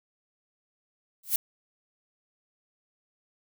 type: noise with exponential growth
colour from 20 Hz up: violet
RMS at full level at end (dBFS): -19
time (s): 1.23-1.36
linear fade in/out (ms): 5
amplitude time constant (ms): 28
effects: none